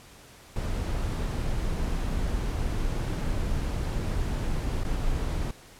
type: noise with dropouts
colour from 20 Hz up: brown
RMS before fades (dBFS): -28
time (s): 0.56-5.51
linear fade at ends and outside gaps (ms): 2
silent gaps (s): 4.835-4.849
effects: pink hiss -51 dBFS RMS until 5.79 s + low-pass 12000 Hz 12 dB/octave